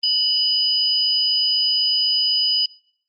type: tone pair together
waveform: sine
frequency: 2960 / 4974 Hz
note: F#7 / D#8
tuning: 0 / -1 cents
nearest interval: major sixth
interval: 899 cents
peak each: -22 / -17 dBFS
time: 0.03-2.66 s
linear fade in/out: 5 ms
effects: noise-tail reverb RT60 0.7 s tail -26 dB re dry + Opus 24 kbps